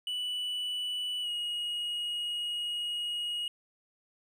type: tone with pitch glide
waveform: triangle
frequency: 2963 to 2887 Hz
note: F#7 to F#7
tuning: +2 to -43 cents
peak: -30 dBFS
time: 0.07-3.48 s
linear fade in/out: 2 ms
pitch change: -45 cents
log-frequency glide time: 1.22-1.28 s
effects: none